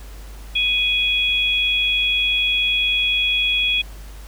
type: tone pair together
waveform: sine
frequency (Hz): 2489 / 3339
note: D#7 / G#7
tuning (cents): 0 / +9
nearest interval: perfect fourth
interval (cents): 509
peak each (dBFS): -19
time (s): 0.55-3.82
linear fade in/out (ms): 10
effects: added 50 Hz sine -34 dBFS peak until 4.27 s + pink hiss -45 dBFS RMS until 4.27 s